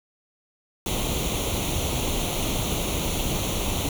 pink noise with comb filter, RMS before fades -26 dBFS, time 0.86-3.89 s, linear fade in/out 2 ms, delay 0.3 ms, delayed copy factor +0.75, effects none

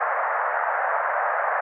pink band-pass noise, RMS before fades -24 dBFS, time 0-1.61 s, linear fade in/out 10 ms, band 580 to 1800 Hz, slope 48 dB/octave, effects none

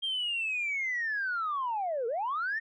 sine linear two-way sweep, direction down then up, 3213 to 440 to 1867 Hz, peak -28 dBFS, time 0.02-2.6 s, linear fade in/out 20 ms, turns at 2.07 s, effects tanh soft clip ceiling -25 dBFS

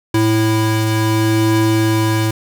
square tone pair together, 110 / 329.3 Hz, A2 / E4, 0 / -2 cents, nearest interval octave + perfect fifth, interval 1898 cents, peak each -16 dBFS, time 0.14-2.31 s, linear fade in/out 5 ms, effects none

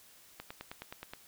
click train, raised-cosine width 0.3 ms, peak -26 dBFS, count 8, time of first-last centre 0.4-1.135 s, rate 9.52 Hz, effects white hiss -59 dBFS RMS until 1.27 s

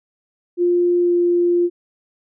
sine tone with pitch glide, 351.3 to 349.1 Hz, F4 to F4, +10 to -1 cents, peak -13 dBFS, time 0.57-1.7 s, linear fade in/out 50 ms, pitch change -11 cents, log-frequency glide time 1.01-1.13 s, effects none

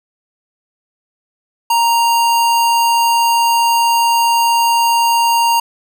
square tone, 932.3 Hz, A#5, in tune, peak -11 dBFS, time 1.7-5.6 s, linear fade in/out 5 ms, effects none

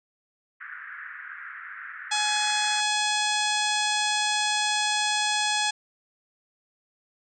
white band-pass noise, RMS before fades -40 dBFS, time 0.6-2.81 s, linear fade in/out 10 ms, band 1400 to 1800 Hz, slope 48 dB/octave
harmonic tone, 843 Hz, G#5, 26 cents sharp, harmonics 1 / 2 / 3 / 4 / 5 / 6 / 7 / 8 / 9 / 10, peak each -28 / -30 / -32 / -29 / -34 / -34 / -37 / -37 / -37 / -36 dBFS, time 2.11-5.71 s, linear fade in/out 10 ms
effects none

